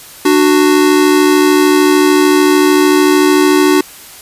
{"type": "tone pair together", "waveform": "square", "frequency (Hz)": [296.6, 370], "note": ["D4", "F#4"], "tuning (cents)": [17, 0], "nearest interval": "major third", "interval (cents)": 383, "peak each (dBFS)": -10, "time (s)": [0.25, 3.81], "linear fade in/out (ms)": 5, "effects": ["white hiss -34 dBFS RMS until 4.21 s", "resampled to 32000 Hz"]}